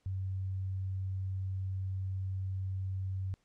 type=tone; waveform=sine; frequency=95 Hz; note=F#2; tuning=46 cents sharp; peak=-33 dBFS; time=0.06-3.34 s; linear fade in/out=0 ms; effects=pink hiss -75 dBFS RMS until 3.44 s + low-pass 8000 Hz 12 dB/octave